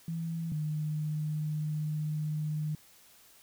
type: tone pair in turn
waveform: sine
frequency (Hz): 164.81 / 152.61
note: E3 / D#3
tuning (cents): 0 / -33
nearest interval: minor second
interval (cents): 133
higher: first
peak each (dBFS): -32 / -30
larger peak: second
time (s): 0.08-0.52 / 0.52-2.75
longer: second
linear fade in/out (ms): 2
effects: white hiss -59 dBFS RMS until 3.42 s